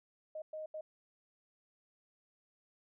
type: tone bursts at uneven times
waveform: sine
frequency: 622.3 Hz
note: D#5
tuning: in tune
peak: -40 dBFS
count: 3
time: 0.35-0.42 / 0.53-0.66 / 0.74-0.81 s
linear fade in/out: 5 ms
effects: none